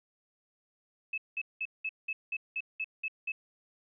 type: tone bursts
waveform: sine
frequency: 2600 Hz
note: E7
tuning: 24 cents flat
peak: -31 dBFS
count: 10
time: 1.13-3.32 s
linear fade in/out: 5 ms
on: 48 ms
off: 190 ms
effects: none

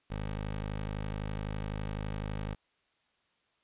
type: tone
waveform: 15% pulse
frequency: 51.91 Hz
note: G#1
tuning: in tune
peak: -28 dBFS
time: 0.1-2.55 s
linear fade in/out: 10 ms
effects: white hiss -73 dBFS RMS until 3.63 s + resampled to 8000 Hz

